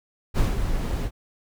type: noise with ADSR envelope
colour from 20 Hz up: brown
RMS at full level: -18 dBFS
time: 0.34-1.11 s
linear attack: 41 ms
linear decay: 160 ms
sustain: -7 dB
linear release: 65 ms
effects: none